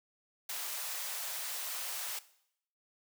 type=high-pass noise; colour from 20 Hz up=white; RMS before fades=-39 dBFS; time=0.49-2.19 s; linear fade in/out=5 ms; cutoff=570 Hz; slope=24 dB/octave; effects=noise-tail reverb RT60 0.7 s tail -17 dB re dry